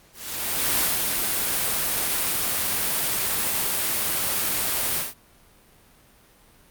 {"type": "noise with ADSR envelope", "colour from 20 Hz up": "white", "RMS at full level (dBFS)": -21, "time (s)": [0.13, 5.14], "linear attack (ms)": 650, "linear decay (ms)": 200, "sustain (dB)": -3, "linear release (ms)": 170, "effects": ["pink hiss -55 dBFS RMS until 6.7 s", "Opus 48 kbps"]}